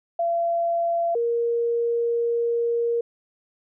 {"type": "tone pair in turn", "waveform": "sine", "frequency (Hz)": [680, 469], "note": ["F5", "A#4"], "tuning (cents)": [-46, 11], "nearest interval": "tritone", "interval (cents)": 643, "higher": "first", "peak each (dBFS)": -20, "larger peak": "neither", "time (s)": [[0.19, 1.15], [1.15, 3.01]], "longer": "second", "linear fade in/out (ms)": 5, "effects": []}